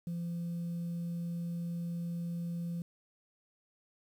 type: tone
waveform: sine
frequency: 171.1 Hz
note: F3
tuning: 35 cents flat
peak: -32 dBFS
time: 0.07-2.82 s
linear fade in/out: 2 ms
effects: tanh soft clip ceiling -33 dBFS + 10-bit